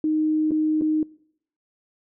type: tone with dropouts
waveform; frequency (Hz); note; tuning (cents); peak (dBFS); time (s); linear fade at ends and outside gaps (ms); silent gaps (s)
sine; 310; D#4; -6; -19; 0.04-1.03; 2; 0.509-0.517 / 0.812-0.819
effects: noise-tail reverb RT60 0.7 s tail -23 dB re dry